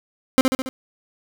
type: tone with echo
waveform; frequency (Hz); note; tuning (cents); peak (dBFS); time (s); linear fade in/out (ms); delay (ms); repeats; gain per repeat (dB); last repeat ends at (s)
30% pulse; 261.6; C4; 0; -8; 0.38-0.41; 0; 70; 4; -4; 0.69
effects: none